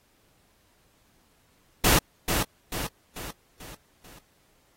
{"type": "noise with echo", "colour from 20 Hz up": "pink", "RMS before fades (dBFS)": -20, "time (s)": [1.84, 1.99], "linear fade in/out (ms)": 5, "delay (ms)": 440, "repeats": 5, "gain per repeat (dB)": -6, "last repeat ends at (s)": 4.19, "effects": ["pink hiss -65 dBFS RMS until 4.76 s", "AAC 48 kbps"]}